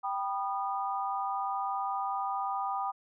sine chord, G augmented, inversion none, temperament just, 784 / 980 / 1225 Hz, G5 / B5 / D#6, 0 / -14 / -27 cents, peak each -33 / -36 / -35 dBFS, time 0.03-2.92 s, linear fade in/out 20 ms, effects none

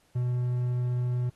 triangle tone, 123.47 Hz, B2, in tune, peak -23 dBFS, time 0.15-1.3 s, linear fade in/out 10 ms, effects pink hiss -66 dBFS RMS until 1.35 s + AAC 32 kbps

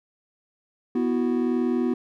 triangle chord, B suspended fourth, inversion none, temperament equal, 246.9 / 329.6 / 370 Hz, B3 / E4 / F#4, 0 / 0 / 0 cents, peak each -21 / -26 / -25 dBFS, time 0.95-1.94 s, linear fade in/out 5 ms, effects none

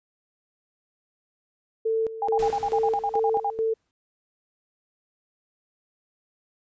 sine tone with tremolo, 446.5 Hz, A4, 25 cents sharp, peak -21 dBFS, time 1.85-3.74 s, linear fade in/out 10 ms, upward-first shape square, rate 2.3 Hz, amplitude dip 75%
sine tone bursts, 810 Hz, G#5, 43 cents flat, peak -22 dBFS, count 13, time 2.22-3.501 s, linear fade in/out 2 ms, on 57 ms, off 45 ms
pink noise with exponential decay, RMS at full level -37 dBFS, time 2.39-3.91 s, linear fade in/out 1 ms, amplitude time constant 330 ms
effects resampled to 16000 Hz

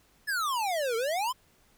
square exponential two-way sweep, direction down then up, 1759 to 440 to 1071 Hz, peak -28 dBFS, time 0.27-1.33 s, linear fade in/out 20 ms, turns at 0.96 s, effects pink hiss -64 dBFS RMS until 1.77 s

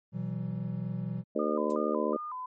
triangle chord, B suspended fourth, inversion none, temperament equal with one note detuned, 123.47 / 164.81 / 188.88 Hz, B2 / E3 / F#3, 0 / 0 / +36 cents, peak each -34 dBFS, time 0.12-1.24 s, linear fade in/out 50 ms
harmonic tone, 75.2 Hz, D2, 42 cents sharp, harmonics 3 / 4 / 5 / 6 / 7 / 8, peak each -34 / -34 / -34 / -34 / -34 / -34 dBFS, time 1.35-2.17 s, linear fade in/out 10 ms
sine tone with vibrato, 1108.7 Hz, C#6, in tune, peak -35 dBFS, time 1.39-2.46 s, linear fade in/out 5 ms, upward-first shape square, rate 2.7 Hz, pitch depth 160 cents each way
violet noise with exponential decay, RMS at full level -40 dBFS, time 1.7-1.81 s, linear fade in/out 1 ms, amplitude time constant 22 ms
effects MP3 32 kbps

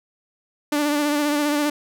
sawtooth tone with vibrato, 294 Hz, D4, 2 cents sharp, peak -15 dBFS, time 0.72-1.7 s, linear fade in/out 5 ms, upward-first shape sine, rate 15 Hz, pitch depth 33 cents each way, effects none

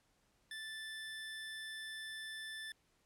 25% pulse tone, 1760 Hz, A6, in tune, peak -40 dBFS, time 0.51-2.72 s, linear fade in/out 2 ms, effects pink hiss -75 dBFS RMS until 3.05 s + low-pass 11000 Hz 12 dB/octave

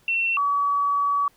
sine tone pair in turn, 2708 / 1138.6 Hz, E7 / C#6, +46 / +46 cents, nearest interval octave + minor third, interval 1500 cents, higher first, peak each -20 / -19 dBFS, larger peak second, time 0.08-0.37 / 0.37-1.28 s, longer second, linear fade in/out 2 ms, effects pink hiss -60 dBFS RMS until 1.36 s

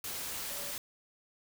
sine tone in noise, 574 Hz, D5, 40 cents flat, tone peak -49 dBFS, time 0.5-0.72 s, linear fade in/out 2 ms, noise white, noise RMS -39 dBFS, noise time 0.04-0.78 s, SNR -13 dB, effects none

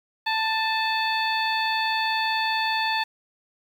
harmonic tone with a mistuned harmonic, 885 Hz, A5, 10 cents sharp, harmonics 1 / 2 / 3 / 4 / 5, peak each -25 / -28 / -30 / -31 / -32 dBFS, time 0.26-3.04 s, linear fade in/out 10 ms, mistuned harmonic 3, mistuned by -30 cents, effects 8-bit

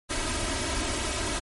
pink noise with comb filter, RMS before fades -29 dBFS, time 0.09-1.4 s, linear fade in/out 20 ms, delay 3.1 ms, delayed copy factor +0.8, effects MP3 48 kbps

